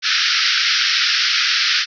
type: band-pass noise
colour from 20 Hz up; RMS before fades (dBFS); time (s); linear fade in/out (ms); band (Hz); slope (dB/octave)
white; -17; 0.02-1.86; 50; 1300 to 5600; 96
effects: none